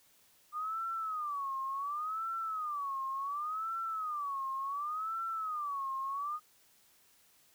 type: tone with vibrato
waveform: sine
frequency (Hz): 1200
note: D6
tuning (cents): +37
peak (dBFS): -34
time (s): 0.52-6.4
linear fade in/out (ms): 50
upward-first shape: sine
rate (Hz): 0.69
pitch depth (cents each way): 200
effects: white hiss -66 dBFS RMS until 7.54 s